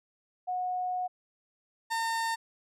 sine / 30% pulse tone pair in turn, 730 / 909.4 Hz, F#5 / A#5, -24 / -43 cents, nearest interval major third, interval 381 cents, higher second, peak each -29 / -26 dBFS, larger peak second, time 0.47-1.08 / 1.9-2.36 s, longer first, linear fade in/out 20 ms, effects low-pass 12000 Hz 12 dB/octave

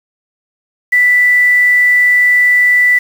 sine tone with quantisation, 1975.5 Hz, B6, in tune, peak -6 dBFS, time 0.92-2.99 s, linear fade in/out 10 ms, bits 5, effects none

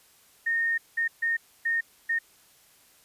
sine tone bursts at uneven times, 1839 Hz, A#6, 24 cents flat, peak -23 dBFS, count 5, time 0.46-0.78 / 0.97-1.08 / 1.22-1.37 / 1.65-1.81 / 2.09-2.19 s, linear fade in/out 10 ms, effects white hiss -59 dBFS RMS until 3.04 s + resampled to 32000 Hz

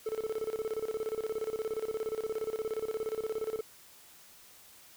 triangle tone with tremolo, 439.3 Hz, A4, 3 cents flat, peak -28 dBFS, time 0.06-3.61 s, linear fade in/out 5 ms, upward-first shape square, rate 17 Hz, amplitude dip 80%, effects white hiss -56 dBFS RMS until 4.96 s

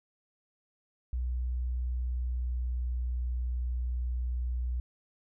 sine tone with pitch glide, 61.74 to 61.28 Hz, B1 to B1, 0 to -13 cents, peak -29 dBFS, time 1.13-4.8 s, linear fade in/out 0 ms, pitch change -13 cents, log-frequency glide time 1.87-3.02 s, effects none

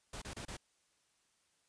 pink noise bursts, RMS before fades -45 dBFS, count 4, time 0.13-0.569 s, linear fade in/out 5 ms, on 88 ms, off 29 ms, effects white hiss -75 dBFS RMS until 1.68 s + resampled to 22050 Hz

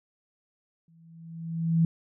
sine tone with exponential growth, 164.81 Hz, E3, in tune, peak -17 dBFS, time 0.88-1.85 s, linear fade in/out 2 ms, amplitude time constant 210 ms, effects none

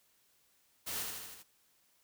white noise with echo, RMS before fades -39 dBFS, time 0.86-1.04 s, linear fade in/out 20 ms, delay 79 ms, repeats 5, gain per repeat -3 dB, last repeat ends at 1.435 s, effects white hiss -71 dBFS RMS until 2.03 s

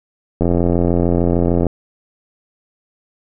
click train, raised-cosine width 2 ms, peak -3 dBFS, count 110, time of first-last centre 0.41-1.667 s, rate 86.7 Hz, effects none

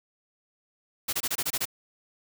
white noise bursts, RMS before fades -28 dBFS, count 8, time 1.08-1.655 s, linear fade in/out 10 ms, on 50 ms, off 25 ms, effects none

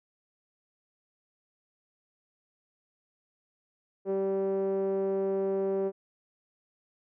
5% pulse tone with low-pass filter, 194 Hz, G3, 18 cents flat, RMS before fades -29 dBFS, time 4.05-5.92 s, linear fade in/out 50 ms, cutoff 450 Hz, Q 9.6, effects none

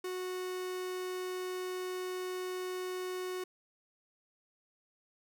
45% pulse tone, 367.5 Hz, F#4, 12 cents flat, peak -36 dBFS, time 0.04-3.44 s, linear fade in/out 5 ms, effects none

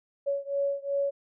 sine beating tone pair, 559 / 561.7 Hz, C#5 / C#5, +14 / +23 cents, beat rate 2.7 Hz, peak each -29 / -30 dBFS, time 0.26-1.11 s, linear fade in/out 20 ms, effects none

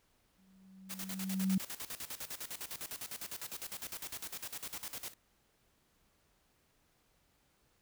sine tone with exponential growth, 190.3 Hz, F#3, 49 cents sharp, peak -26 dBFS, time 0.38-1.58 s, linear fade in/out 5 ms, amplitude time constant 260 ms
white noise with tremolo, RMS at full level -42 dBFS, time 0.89-5.14 s, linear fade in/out 20 ms, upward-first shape square, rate 9.9 Hz, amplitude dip 80%
effects pink hiss -73 dBFS RMS until 7.81 s

